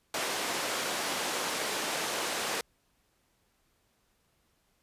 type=band-pass noise; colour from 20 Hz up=pink; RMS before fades=-33 dBFS; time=0.14-2.61 s; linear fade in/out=2 ms; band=400 to 9700 Hz; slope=12 dB/octave; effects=pink hiss -72 dBFS RMS until 4.82 s + resampled to 32000 Hz